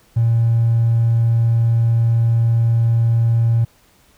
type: tone with hard clipping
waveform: triangle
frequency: 115.6 Hz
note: A#2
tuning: 14 cents flat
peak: -12 dBFS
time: 0.16-3.65 s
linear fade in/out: 10 ms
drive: 3 dB
effects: pink hiss -54 dBFS RMS until 4.17 s